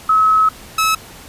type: tone pair in turn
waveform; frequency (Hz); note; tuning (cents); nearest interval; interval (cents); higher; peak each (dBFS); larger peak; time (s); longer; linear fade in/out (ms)
sine / sawtooth; 1286 / 1294.9; E6 / E6; -43 / -31; unison; 12; second; -9; neither; 0.09-0.49 / 0.78-0.95; first; 5
effects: pink hiss -38 dBFS RMS until 1.28 s + resampled to 32000 Hz